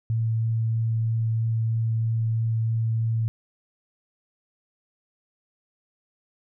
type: tone with vibrato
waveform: sine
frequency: 113 Hz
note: A2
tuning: 47 cents sharp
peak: -21 dBFS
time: 0.1-3.28 s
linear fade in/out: 0 ms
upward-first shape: triangle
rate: 3.1 Hz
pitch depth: 9 cents each way
effects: none